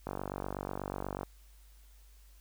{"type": "click train", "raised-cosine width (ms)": 1, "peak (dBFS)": -22, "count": 57, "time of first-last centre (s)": [0.07, 1.232], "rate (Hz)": 48.2, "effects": ["added 50 Hz sine -55 dBFS peak until 2.4 s", "white hiss -66 dBFS RMS until 2.4 s"]}